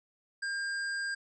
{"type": "tone with tanh clipping", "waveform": "sine", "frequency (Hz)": 1604, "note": "G6", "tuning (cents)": 39, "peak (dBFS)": -34, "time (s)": [0.42, 1.15], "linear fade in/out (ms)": 10, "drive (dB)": 18, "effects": ["resampled to 22050 Hz"]}